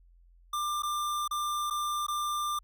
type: tone with dropouts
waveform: square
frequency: 1191 Hz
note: D6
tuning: 24 cents sharp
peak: -30 dBFS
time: 0.53-2.59 s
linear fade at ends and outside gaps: 5 ms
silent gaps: 0.823-0.832 / 1.278-1.31 / 1.701-1.707 / 2.067-2.082 s
effects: added 43 Hz sine -56 dBFS peak until 2.63 s